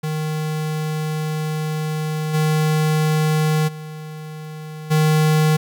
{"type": "tone with level steps", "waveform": "square", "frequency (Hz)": 154.9, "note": "D#3", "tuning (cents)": -7, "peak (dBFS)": [-22, -16, -32, -14], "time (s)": [0.03, 5.57], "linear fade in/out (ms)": 10, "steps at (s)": [2.33, 3.67, 4.9], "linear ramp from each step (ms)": 20, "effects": ["8-bit"]}